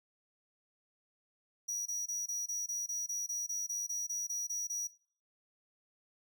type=tone bursts; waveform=square; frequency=5800 Hz; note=F#8; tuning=35 cents flat; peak=-34 dBFS; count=16; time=1.68-4.875 s; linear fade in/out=10 ms; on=180 ms; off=21 ms; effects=noise-tail reverb RT60 0.5 s tail -21 dB re dry